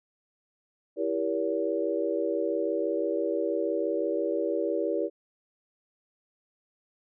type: chord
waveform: sine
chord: E diminished seventh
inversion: none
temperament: just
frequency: 329.6 / 395.6 / 474.7 / 569.6 Hz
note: E4 / G4 / Bb4 / Db5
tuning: 0 / +16 / +31 / +47 cents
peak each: -31 dBFS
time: 0.96-5.1 s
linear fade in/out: 50 ms
effects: none